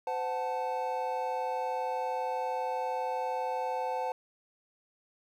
triangle chord, F# diminished, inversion second, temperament equal with one note detuned, 512.5 / 740 / 880 Hz, C5 / F#5 / A5, -36 / 0 / 0 cents, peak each -33 / -34 / -32 dBFS, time 0.07-4.12 s, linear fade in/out 2 ms, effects 11-bit

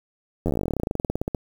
slowing click train, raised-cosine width 2 ms, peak -11 dBFS, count 29, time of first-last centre 0.46-1.348 s, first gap 11 ms, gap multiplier 1.07, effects 7-bit

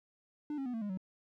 triangle tone with pitch steps, 297.6 / 271.3 / 247.4 / 225.5 / 205.6 / 187.48 Hz, D4 / C#4 / B3 / A3 / G#3 / F#3, +23 / -37 / +3 / +43 / -17 / +23 cents, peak -33 dBFS, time 0.5-0.974 s, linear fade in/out 2 ms, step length 79 ms, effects none

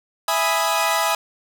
sawtooth chord, E major seventh, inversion none, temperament equal, 659.3 / 830.6 / 987.8 / 1244.5 Hz, E5 / G#5 / B5 / D#6, 0 / 0 / 0 / 0 cents, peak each -20 dBFS, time 0.28-1.15 s, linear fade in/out 2 ms, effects none

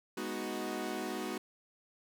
sawtooth chord, G# minor seventh, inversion none, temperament equal, 207.7 / 246.9 / 311.1 / 370 Hz, G#3 / B3 / D#4 / F#4, 0 / 0 / 0 / 0 cents, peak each -39 / -38 / -38 / -36 dBFS, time 0.17-1.38 s, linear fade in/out 5 ms, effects none

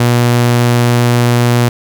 sawtooth tone, 120.5 Hz, B2, 42 cents flat, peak -4 dBFS, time 0-1.69 s, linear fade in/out 5 ms, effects none

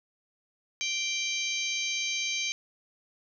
harmonic tone, 784 Hz, G5, in tune, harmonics 3 / 4 / 5 / 6 / 7 / 8, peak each -32 / -35 / -37 / -40 / -43 / -35 dBFS, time 0.81-2.52 s, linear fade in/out 0 ms, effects none

